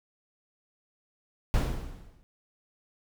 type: noise with exponential decay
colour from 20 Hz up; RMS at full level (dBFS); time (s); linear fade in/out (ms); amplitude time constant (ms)
brown; -21; 1.54-2.23; 0; 150
effects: none